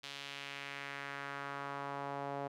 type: tone with band-pass filter sweep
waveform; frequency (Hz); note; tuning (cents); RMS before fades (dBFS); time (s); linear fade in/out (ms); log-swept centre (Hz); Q
sawtooth; 140.4; C#3; +22; -43; 0.03-2.48; 10; 3600 to 680; 1.7
effects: none